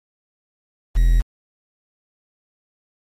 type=tone with quantisation; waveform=triangle; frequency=41.97 Hz; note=E1; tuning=32 cents sharp; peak=-9 dBFS; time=0.95-1.22 s; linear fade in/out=20 ms; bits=6; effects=MP3 64 kbps